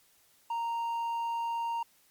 sine tone with hard clipping, 929 Hz, A#5, 6 cents flat, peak -31 dBFS, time 0.5-1.83 s, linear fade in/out 5 ms, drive 3 dB, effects white hiss -65 dBFS RMS until 2.1 s + MP3 96 kbps

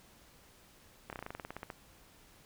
slowing click train, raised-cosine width 0.5 ms, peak -26 dBFS, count 14, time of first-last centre 1.1-1.702 s, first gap 28 ms, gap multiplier 1.08, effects pink hiss -61 dBFS RMS until 2.45 s

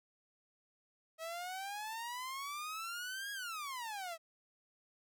sawtooth exponential two-way sweep, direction up then down, 638 to 1661.2 to 638 Hz, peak -37 dBFS, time 1.18-4.18 s, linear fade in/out 50 ms, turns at 3.32 s, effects none

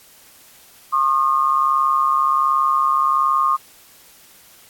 sine tone pair together, 1076 / 1217.3 Hz, C6 / D#6, +48 / -38 cents, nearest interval major second, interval 214 cents, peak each -17 dBFS, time 0.92-3.57 s, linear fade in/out 20 ms, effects white hiss -48 dBFS RMS until 4.69 s + AAC 64 kbps

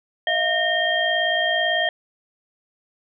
sine tone cluster, 638 / 696 / 1838 / 3194 Hz, D#5 / F5 / A#6 / G7, +43 / -6 / -25 / +32 cents, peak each -25 / -25 / -22 / -24 dBFS, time 0.27-1.89 s, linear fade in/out 2 ms, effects none

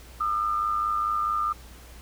sine tone pair together, 1213.9 / 1318.5 Hz, D#6 / E6, -43 / 0 cents, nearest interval minor second, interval 143 cents, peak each -24 / -30 dBFS, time 0.2-1.53 s, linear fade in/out 10 ms, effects added 60 Hz sine -45 dBFS peak until 2.01 s + pink hiss -50 dBFS RMS until 2.01 s

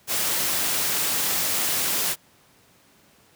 white noise, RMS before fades -24 dBFS, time 0.07-2.16 s, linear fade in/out 50 ms, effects pink hiss -57 dBFS RMS until 3.35 s + high-pass 100 Hz 12 dB/octave

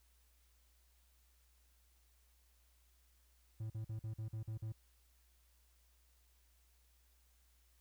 triangle tone bursts, 110 Hz, A2, in tune, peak -38 dBFS, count 8, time 3.6-4.722 s, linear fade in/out 5 ms, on 100 ms, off 46 ms, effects added 60 Hz sine -69 dBFS peak until 7.8 s + white hiss -75 dBFS RMS until 7.8 s

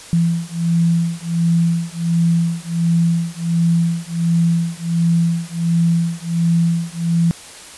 sine beating tone pair, 167.6 / 169 Hz, E3 / E3, +29 / +43 cents, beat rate 1.4 Hz, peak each -17 dBFS, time 0.13-7.31 s, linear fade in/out 0 ms, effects white hiss -37 dBFS RMS until 7.77 s + resampled to 24000 Hz

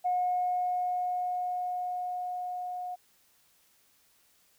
sine tone with level ramp, 723 Hz, F#5, 40 cents flat, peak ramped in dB -24 to -34 dBFS, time 0.04-2.96 s, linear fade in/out 20 ms, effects tanh soft clip ceiling -20 dBFS + white hiss -66 dBFS RMS until 4.58 s

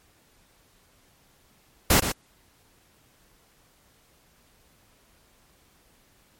pink noise with echo, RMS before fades -18 dBFS, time 1.9-2 s, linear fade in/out 5 ms, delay 120 ms, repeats 1, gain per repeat -9 dB, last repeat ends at 2.12 s, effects pink hiss -61 dBFS RMS until 6.39 s + MP3 64 kbps

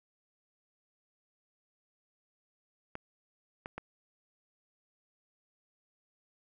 clicks, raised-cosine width 0.5 ms, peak -24 dBFS, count 3, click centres 2.954 / 3.659 / 3.78 s, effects none

